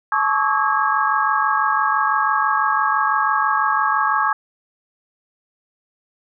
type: tone cluster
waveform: sine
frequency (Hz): 862 / 1096 / 1142 / 1283 / 1636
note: A5 / C#6 / D6 / E6 / G#6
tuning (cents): -36 / -20 / -49 / -47 / -26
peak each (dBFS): -22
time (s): 0.12-4.33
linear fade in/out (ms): 2
effects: none